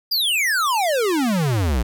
square exponential sweep, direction down, 4967 to 54.6 Hz, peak -18 dBFS, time 0.11-1.83 s, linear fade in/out 10 ms, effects none

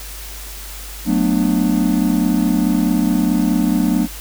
triangle chord, B minor seventh, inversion second, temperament just, 185.21 / 222.2 / 246.9 / 296.3 Hz, F#3 / A3 / B3 / D4, +2 / +17 / 0 / +15 cents, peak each -17 dBFS, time 1.05-4.08 s, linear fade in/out 50 ms, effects added 50 Hz sine -32 dBFS peak until 4.2 s + white hiss -34 dBFS RMS until 4.2 s

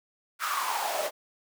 pink noise with high-pass filter sweep, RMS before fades -30 dBFS, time 0.39-1.11 s, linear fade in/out 50 ms, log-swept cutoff 1400 to 560 Hz, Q 6.8, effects none

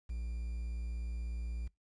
triangle tone with quantisation, 58.27 Hz, A#1, in tune, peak -34 dBFS, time 0.09-1.68 s, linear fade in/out 10 ms, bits 10, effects noise-tail reverb RT60 0.2 s tail -24 dB re dry + resampled to 22050 Hz

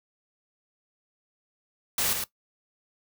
white noise with echo, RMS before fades -26 dBFS, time 1.98-2.13 s, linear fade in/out 2 ms, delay 110 ms, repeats 1, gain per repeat -5 dB, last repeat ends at 2.24 s, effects noise-tail reverb RT60 0.1 s tail -17 dB re dry

